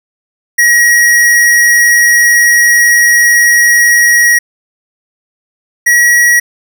square tone pair in turn, 1901 / 1914.2 Hz, A#6 / A#6, +33 / +45 cents, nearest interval unison, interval 12 cents, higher second, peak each -5 dBFS, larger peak neither, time 0.58-4.39 / 5.86-6.4 s, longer first, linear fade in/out 10 ms, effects none

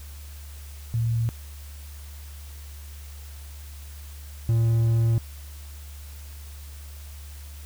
sine / triangle tone pair in turn, 115.2 / 114.47 Hz, A#2 / A#2, -20 / -31 cents, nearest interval unison, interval 11 cents, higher first, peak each -21 / -16 dBFS, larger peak second, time 0.94-1.29 / 4.49-5.18 s, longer second, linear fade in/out 0 ms, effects added 72 Hz sine -38 dBFS peak until 7.65 s + white hiss -49 dBFS RMS until 7.65 s

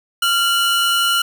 45% pulse tone pair together, 1385 / 2948 Hz, F6 / F#7, -15 / -7 cents, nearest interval octave + minor second, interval 1308 cents, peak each -17 dBFS, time 0.22-1.22 s, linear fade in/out 5 ms, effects none

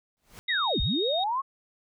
pink noise with exponential growth, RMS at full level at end -43 dBFS, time 0.17-0.39 s, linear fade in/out 0 ms, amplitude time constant 47 ms
sine linear two-way sweep, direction down then up, 2100 to 30.83 to 1121 Hz, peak -25 dBFS, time 0.48-1.42 s, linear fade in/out 20 ms, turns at 0.81 s
sine tone with vibrato, 3729 Hz, A#7, in tune, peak -28 dBFS, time 0.48-1.24 s, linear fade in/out 5 ms, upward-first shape sine, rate 5.6 Hz, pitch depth 11 cents each way
effects none

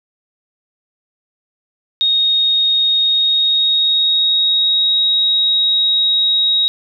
sine tone with pitch glide, 3729 to 3794 Hz, A#7 to A#7, 0 to +30 cents, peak -11 dBFS, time 2.01-6.68 s, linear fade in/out 0 ms, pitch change +30 cents, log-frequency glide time 3-5 s, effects none

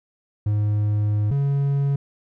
triangle tone pair in turn, 104.7 / 140.05 Hz, G#2 / C#3, +15 / +18 cents, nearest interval perfect fourth, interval 503 cents, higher second, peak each -16 dBFS, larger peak neither, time 0.46-1.31 / 1.31-1.96 s, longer first, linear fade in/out 5 ms, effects none

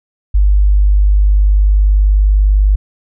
sine tone, 50.1 Hz, G1, 38 cents sharp, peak -6 dBFS, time 0.34-2.76 s, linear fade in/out 10 ms, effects none

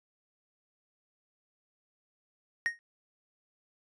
triangle tone with exponential decay, 1864.7 Hz, A#6, in tune, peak -21 dBFS, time 2.66-2.79 s, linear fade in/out 0 ms, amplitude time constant 27 ms, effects resampled to 24000 Hz

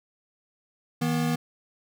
square tone pair together, 158.63 / 241.8 Hz, D#3 / B3, +34 / -36 cents, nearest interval perfect fifth, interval 730 cents, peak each -27 dBFS, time 1.01-1.36 s, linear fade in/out 10 ms, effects none

